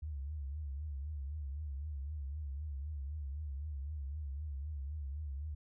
sine tone with vibrato, 72.3 Hz, D2, 27 cents flat, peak -38 dBFS, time 0.02-5.55 s, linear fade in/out 10 ms, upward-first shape triangle, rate 3.9 Hz, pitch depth 150 cents each way, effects none

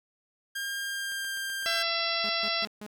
sawtooth tone with pitch glide, 1607 to 1590.4 Hz, G6 to G6, +43 to +25 cents, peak -28 dBFS, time 0.55-1.83 s, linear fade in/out 10 ms, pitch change -18 cents, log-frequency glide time 0.8-1.32 s
click train, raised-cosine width 0.3 ms, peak -35 dBFS, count 9, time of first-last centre 1.12-2.131 s, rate 7.91 Hz
harmonic tone, 672 Hz, E5, 33 cents sharp, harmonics 1 / 2 / 3 / 4 / 5 / 6 / 7 / 8, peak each -35 / -35 / -35 / -35 / -35 / -35 / -35 / -35 dBFS, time 1.66-2.65 s, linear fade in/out 0 ms
sawtooth tone bursts, 209.8 Hz, G#3, 18 cents sharp, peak -35 dBFS, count 4, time 2.24-2.864 s, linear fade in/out 0 ms, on 51 ms, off 140 ms
effects none

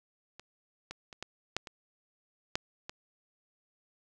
clicks, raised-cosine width 0.2 ms, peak -29 / -23 / -29 / -21 / -13 / -26 / -12 / -22 dBFS, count 8, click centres 0.396 / 0.91 / 1.128 / 1.226 / 1.566 / 1.672 / 2.555 / 2.895 s, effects none

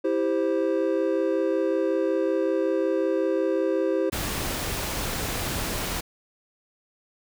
triangle chord, C major, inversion first, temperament just, 327 / 392.4 / 523.3 Hz, E4 / G4 / C5, -14 / +2 / 0 cents, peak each -24 dBFS, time 0.04-4.1 s, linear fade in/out 10 ms
pink noise, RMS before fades -29 dBFS, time 4.12-6.01 s, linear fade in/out 10 ms
effects none

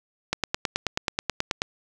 click train, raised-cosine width 0.2 ms, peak -6 dBFS, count 13, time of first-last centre 0.33-1.619 s, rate 9.31 Hz, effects none

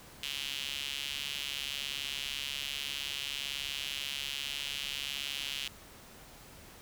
sawtooth tone with high-pass filter, 140.6 Hz, C#3, 25 cents sharp, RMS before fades -38 dBFS, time 0.23-5.68 s, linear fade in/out 2 ms, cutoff 3000 Hz, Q 3.8, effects pink hiss -53 dBFS RMS until 6.81 s

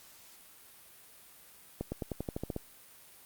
accelerating click train, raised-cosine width 2 ms, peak -21 dBFS, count 10, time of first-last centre 1.81-2.564 s, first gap 110 ms, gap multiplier 0.93, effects white hiss -56 dBFS RMS until 3.25 s + Opus 48 kbps

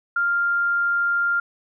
sine tone, 1396.9 Hz, F6, in tune, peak -18 dBFS, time 0.16-1.4 s, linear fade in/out 5 ms, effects none

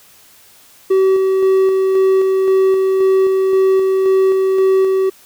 triangle tone with tremolo, 381.7 Hz, G4, 46 cents flat, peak -7 dBFS, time 0.9-5.1 s, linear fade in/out 10 ms, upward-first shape square, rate 1.9 Hz, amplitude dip 25%, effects white hiss -46 dBFS RMS until 5.25 s

